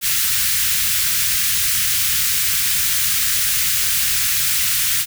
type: band-stop noise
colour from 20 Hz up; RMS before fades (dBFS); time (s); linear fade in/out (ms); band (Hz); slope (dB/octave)
white; -18; 0.01-5.06; 50; 150 to 1500; 24
effects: none